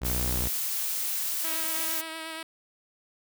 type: tone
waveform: sawtooth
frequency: 61.74 Hz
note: B1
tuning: in tune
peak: -25 dBFS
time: 0.01-0.49 s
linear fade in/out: 20 ms
type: noise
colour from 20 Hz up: blue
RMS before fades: -30 dBFS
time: 0.04-2.02 s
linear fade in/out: 20 ms
type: tone with vibrato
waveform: 5% pulse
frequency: 321.9 Hz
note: E4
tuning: 41 cents flat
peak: -24 dBFS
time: 1.44-2.43 s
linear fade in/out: 5 ms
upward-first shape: sine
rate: 8.6 Hz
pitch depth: 22 cents each way
effects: none